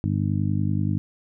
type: harmonic tone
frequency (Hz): 50.4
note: G1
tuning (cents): +49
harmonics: 2 / 3 / 4 / 5 / 6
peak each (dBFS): -24 / -26 / -28 / -31 / -32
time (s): 0.04-0.98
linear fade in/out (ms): 0
effects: none